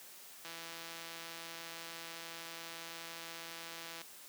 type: click train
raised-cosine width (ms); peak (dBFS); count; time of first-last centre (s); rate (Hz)
0.2; -29; 593; 0.45-4.016; 166
effects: white hiss -54 dBFS RMS until 4.28 s + high-pass 200 Hz 12 dB/octave